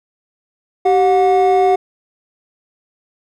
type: tone pair together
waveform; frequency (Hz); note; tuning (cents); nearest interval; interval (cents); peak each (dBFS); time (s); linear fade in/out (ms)
triangle; 385.4 / 726; G4 / F#5; -29 / -33; major seventh; 1096; -10; 0.85-1.76; 10
effects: tanh soft clip ceiling -1 dBFS